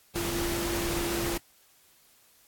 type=tone in noise; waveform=sine; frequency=342.3 Hz; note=F4; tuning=35 cents flat; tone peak=-31 dBFS; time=0.15-1.38 s; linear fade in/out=10 ms; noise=pink; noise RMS=-32 dBFS; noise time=0.15-1.38 s; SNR=-2 dB; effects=white hiss -61 dBFS RMS until 2.47 s + AAC 64 kbps